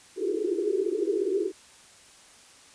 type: band-pass noise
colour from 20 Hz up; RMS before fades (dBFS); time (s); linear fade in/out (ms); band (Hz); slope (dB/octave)
pink; -27; 0.16-1.52; 50; 340 to 430; 96
effects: white hiss -53 dBFS RMS until 2.74 s + resampled to 22050 Hz